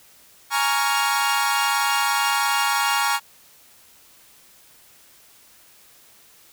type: chord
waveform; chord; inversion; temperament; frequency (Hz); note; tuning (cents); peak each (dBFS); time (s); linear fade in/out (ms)
sawtooth; Bb minor seventh; third; equal with one note detuned; 830.6 / 932.3 / 1115.2 / 1396.9; Ab5 / Bb5 / Db6 / F6; 0 / 0 / +10 / 0; -21; 0.5-3.2; 50
effects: white hiss -52 dBFS RMS until 6.52 s